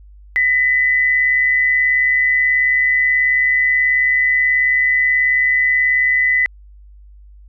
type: tone pair together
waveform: sine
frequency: 1861.5 / 2000 Hz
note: A#6 / B6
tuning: -3 / +21 cents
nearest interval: minor second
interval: 124 cents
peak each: -23 / -12 dBFS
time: 0.36-6.46 s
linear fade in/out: 0 ms
effects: added 50 Hz sine -39 dBFS peak until 7.48 s